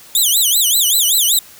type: tone with vibrato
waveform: 10% pulse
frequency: 3439 Hz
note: A7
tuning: 40 cents flat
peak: -4 dBFS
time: 0.15-1.39 s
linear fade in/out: 2 ms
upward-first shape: sine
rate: 5.2 Hz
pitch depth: 280 cents each way
effects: white hiss -41 dBFS RMS until 1.59 s